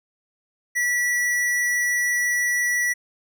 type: tone with tanh clipping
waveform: sine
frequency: 1949 Hz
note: B6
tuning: 23 cents flat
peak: -21 dBFS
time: 0.75-2.94 s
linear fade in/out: 20 ms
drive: 18 dB
effects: none